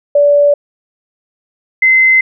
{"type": "tone pair in turn", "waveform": "sine", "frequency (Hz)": [578, 2060], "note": ["D5", "C7"], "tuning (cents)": [-28, -28], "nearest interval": "octave + minor seventh", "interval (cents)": 2200, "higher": "second", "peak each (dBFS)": -5, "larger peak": "neither", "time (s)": [[0.15, 0.54], [1.82, 2.21]], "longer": "neither", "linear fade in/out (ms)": 5, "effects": []}